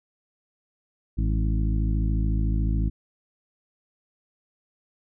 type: harmonic tone with a mistuned harmonic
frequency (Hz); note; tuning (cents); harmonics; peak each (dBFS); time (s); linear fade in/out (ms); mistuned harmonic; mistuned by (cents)
53.9; A1; -35; 1 / 2 / 3 / 4 / 5 / 6; -22 / -28 / -32 / -34 / -36 / -38; 1.17-2.9; 20; 4; -53
effects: none